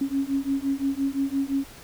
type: beating tone pair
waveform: sine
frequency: 271.7 / 277.5 Hz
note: C#4 / C#4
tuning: -35 / +2 cents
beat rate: 5.8 Hz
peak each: -26 dBFS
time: 0.01-1.64 s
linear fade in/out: 5 ms
effects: pink hiss -46 dBFS RMS until 1.83 s